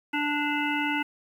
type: harmonic tone with a mistuned harmonic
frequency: 293.7 Hz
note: D4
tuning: in tune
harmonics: 1 / 3 / 5 / 7 / 9 / 10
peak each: -29 / -31 / -32 / -32 / -33 / -38 dBFS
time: 0.13-1.03 s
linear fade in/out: 10 ms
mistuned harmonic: 10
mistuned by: -30 cents
effects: 9-bit